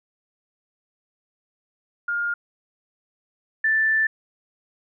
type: tone pair in turn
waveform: sine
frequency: 1414 / 1764.5 Hz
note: F6 / A6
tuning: +21 / +4 cents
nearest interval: major third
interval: 383 cents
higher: second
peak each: -22 / -17 dBFS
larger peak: second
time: 2.08-2.34 / 3.64-4.07 s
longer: second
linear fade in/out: 5 ms
effects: none